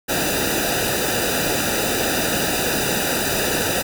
pink noise with comb filter, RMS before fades -21 dBFS, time 0.08-3.83 s, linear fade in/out 20 ms, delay 0.92 ms, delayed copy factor -0.9, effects none

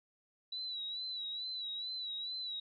sine tone with vibrato, 3933 Hz, B7, 8 cents flat, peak -38 dBFS, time 0.52-2.6 s, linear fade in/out 5 ms, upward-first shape sine, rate 2.3 Hz, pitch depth 60 cents each way, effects none

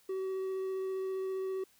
triangle tone with vibrato, 380 Hz, F#4, 46 cents sharp, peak -31 dBFS, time 0.09-1.64 s, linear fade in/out 5 ms, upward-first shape triangle, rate 15 Hz, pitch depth 10 cents each way, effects white hiss -66 dBFS RMS until 1.79 s

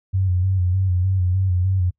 sine tone with vibrato, 92.5 Hz, F#2, in tune, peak -16 dBFS, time 0.13-1.91 s, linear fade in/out 20 ms, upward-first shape square, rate 3.3 Hz, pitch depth 47 cents each way, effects noise-tail reverb RT60 0.1 s tail -24 dB re dry

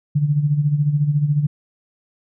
sine tone with tremolo, 146.83 Hz, D3, in tune, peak -12 dBFS, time 0.15-1.47 s, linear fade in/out 10 ms, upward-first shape sine, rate 14 Hz, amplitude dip 65%, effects none

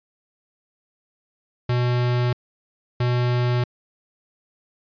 square tone pair in turn, 122.7 / 122.7 Hz, B2 / B2, -11 / -11 cents, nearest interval unison, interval 0 cents, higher neither, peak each -19 dBFS, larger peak neither, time 1.69-2.33 / 3-3.64 s, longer neither, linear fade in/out 5 ms, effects resampled to 11025 Hz

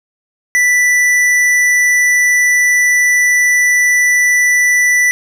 sine tone with hard clipping, 1975.5 Hz, B6, in tune, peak -10 dBFS, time 0.55-5.11 s, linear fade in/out 0 ms, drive 11 dB, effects none

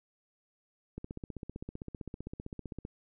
click train, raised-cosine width 3 ms, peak -27 dBFS, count 30, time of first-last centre 0.98-2.851 s, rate 15.5 Hz, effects none

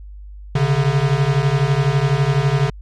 square beating tone pair, 133.7 / 145.7 Hz, C3 / D3, +38 / -13 cents, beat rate 12 Hz, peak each -18 dBFS, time 0.55-2.7 s, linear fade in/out 5 ms, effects added 50 Hz sine -33 dBFS peak until 2.81 s + low-pass 5000 Hz 12 dB/octave

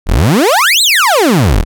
30% pulse exponential two-way sweep, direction up then down, 30.45 to 4282 to 30.45 Hz, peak -4 dBFS, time 0.06-1.65 s, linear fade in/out 50 ms, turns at 0.82 s, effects none

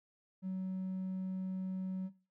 triangle tone, 187.5 Hz, F#3, 23 cents sharp, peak -32 dBFS, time 0.42-2.1 s, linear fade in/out 50 ms, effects noise-tail reverb RT60 0.3 s tail -17 dB re dry + tanh soft clip ceiling -32 dBFS

